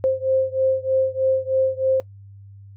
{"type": "beating tone pair", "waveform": "sine", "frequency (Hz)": [525, 528.2], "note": ["C5", "C5"], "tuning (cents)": [6, 16], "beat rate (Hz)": 3.2, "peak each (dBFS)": [-20, -21], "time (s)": [0.04, 2], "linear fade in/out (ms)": 0, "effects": ["noise-tail reverb RT60 0.1 s tail -20 dB re dry", "added 99 Hz sine -40 dBFS peak until 2.76 s"]}